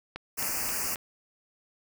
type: click train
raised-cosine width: 0.3 ms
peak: -20 dBFS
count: 4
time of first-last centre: 0.16-0.958 s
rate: 3.76 Hz
type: band-stop noise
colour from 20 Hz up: white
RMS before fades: -31 dBFS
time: 0.37-0.96 s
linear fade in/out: 20 ms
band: 2800 to 4600 Hz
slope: 96 dB/octave
effects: none